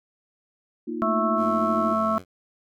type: chord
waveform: sine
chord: Bb suspended fourth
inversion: none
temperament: equal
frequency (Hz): 233.1 / 311.1 / 349.2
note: Bb3 / Eb4 / F4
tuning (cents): 0 / 0 / 0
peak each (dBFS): -32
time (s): 0.87-1.94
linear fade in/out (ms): 10
type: harmonic tone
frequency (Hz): 220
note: A3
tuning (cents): 0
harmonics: 1 / 3 / 5 / 6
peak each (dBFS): -26 / -26 / -26 / -26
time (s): 1.02-2.18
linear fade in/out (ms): 0
type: tone with vibrato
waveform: 10% pulse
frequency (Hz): 90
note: F#2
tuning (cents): -47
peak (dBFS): -31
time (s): 1.36-2.25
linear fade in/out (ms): 50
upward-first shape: sine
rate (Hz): 3.8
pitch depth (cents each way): 35
effects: none